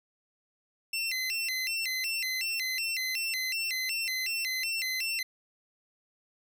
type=tone with vibrato; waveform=25% pulse; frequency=2349 Hz; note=D7; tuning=in tune; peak=-26 dBFS; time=0.93-5.23 s; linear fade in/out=5 ms; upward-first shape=square; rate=2.7 Hz; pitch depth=240 cents each way; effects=none